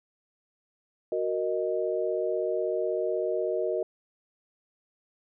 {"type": "chord", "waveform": "sine", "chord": "D# minor", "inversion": "first", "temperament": "equal", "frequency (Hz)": [370, 466.2, 622.3], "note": ["F#4", "A#4", "D#5"], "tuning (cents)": [0, 0, 0], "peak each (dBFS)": -30, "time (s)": [1.12, 3.83], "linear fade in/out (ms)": 2, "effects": []}